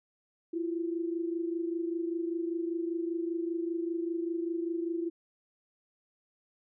sine tone pair together, 333.7 / 358.8 Hz, E4 / F4, +21 / +47 cents, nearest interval minor second, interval 126 cents, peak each -31 / -37 dBFS, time 0.53-5.1 s, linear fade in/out 10 ms, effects none

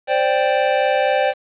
square chord, C suspended second, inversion none, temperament equal, 523.3 / 587.3 / 784 Hz, C5 / D5 / G5, 0 / 0 / 0 cents, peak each -20 dBFS, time 0.07-1.34 s, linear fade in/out 50 ms, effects resampled to 8000 Hz + 7-bit

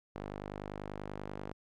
sawtooth tone with band-pass filter, 50.2 Hz, G1, 42 cents sharp, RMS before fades -43 dBFS, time 0.15-1.53 s, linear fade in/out 10 ms, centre 560 Hz, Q 0.57, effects none

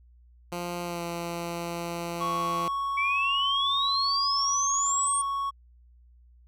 10% pulse tone with pitch glide, 174.61 to 170.82 Hz, F3 to F3, 0 to -38 cents, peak -23 dBFS, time 0.52-2.68 s, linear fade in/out 2 ms, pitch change -38 cents, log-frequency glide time 0.83-1.02 s
triangle tone, 1108.7 Hz, C#6, in tune, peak -25 dBFS, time 2.2-5.51 s, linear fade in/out 20 ms
sine exponential sweep, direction up, 2270 to 8870 Hz, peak -25 dBFS, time 2.97-5.22 s, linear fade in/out 10 ms
effects added 60 Hz sine -53 dBFS peak until 6.47 s

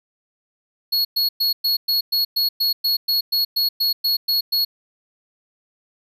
square tone bursts, 4338 Hz, C#8, 38 cents flat, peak -17 dBFS, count 16, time 0.92-4.65 s, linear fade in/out 10 ms, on 130 ms, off 110 ms, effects none

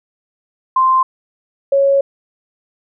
sine tone pair in turn, 1044 / 553 Hz, C6 / C#5, -4 / -4 cents, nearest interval major seventh, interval 1100 cents, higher first, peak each -9 dBFS, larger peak neither, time 0.76-1.03 / 1.72-2.01 s, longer second, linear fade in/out 5 ms, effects none

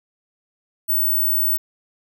sine tone, 15840 Hz, B9, 4 cents sharp, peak -16 dBFS, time 0.88-1.58 s, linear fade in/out 20 ms, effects none

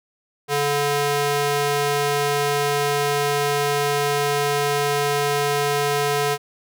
square tone with high-pass filter, 144.2 Hz, D3, 31 cents flat, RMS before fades -21 dBFS, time 0.48-6.38 s, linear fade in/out 50 ms, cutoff 390 Hz, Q 0.86, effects none

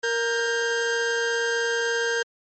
40% pulse tone pair together, 466.2 / 1589.5 Hz, A#4 / G6, 0 / +24 cents, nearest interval octave + major sixth, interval 2124 cents, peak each -24 dBFS, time 0.03-2.23 s, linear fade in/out 10 ms, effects MP3 32 kbps

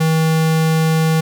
square tone, 160 Hz, D#3, 49 cents sharp, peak -13 dBFS, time 0-1.21 s, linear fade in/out 10 ms, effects none

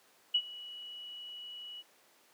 sine tone with ADSR envelope, 2932 Hz, F#7, 16 cents flat, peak -23 dBFS, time 0.34-1.83 s, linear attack 10 ms, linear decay 61 ms, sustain -20 dB, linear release 33 ms, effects pink hiss -64 dBFS RMS until 2.33 s + high-pass 400 Hz 12 dB/octave

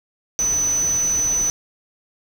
sine tone in noise, 6000 Hz, F#8, 23 cents sharp, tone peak -17 dBFS, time 0.39-1.5 s, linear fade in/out 0 ms, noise pink, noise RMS -33 dBFS, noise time 0.39-1.5 s, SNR +13 dB, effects none

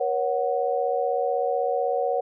sine chord, F# major, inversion first, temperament equal with one note detuned, 478.4 / 554.4 / 740 Hz, A#4 / C#5 / F#5, +45 / 0 / 0 cents, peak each -26 dBFS, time 0-2.21 s, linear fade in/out 10 ms, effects none

